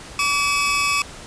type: tone pair together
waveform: sawtooth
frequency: 1146 / 2573 Hz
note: D6 / E7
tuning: -43 / -43 cents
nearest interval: octave + major second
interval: 1400 cents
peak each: -17 dBFS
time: 0.19-1.02 s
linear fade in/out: 2 ms
effects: pink hiss -38 dBFS RMS until 1.26 s + resampled to 22050 Hz